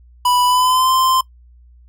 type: tone with pitch glide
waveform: square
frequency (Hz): 987.8 to 1040.5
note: B5 to C6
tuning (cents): 0 to -10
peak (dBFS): -13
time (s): 0.25-1.21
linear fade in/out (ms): 5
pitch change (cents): +90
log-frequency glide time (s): 0.45-0.91
effects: noise-tail reverb RT60 0.1 s tail -21 dB re dry + added 60 Hz sine -43 dBFS peak until 1.88 s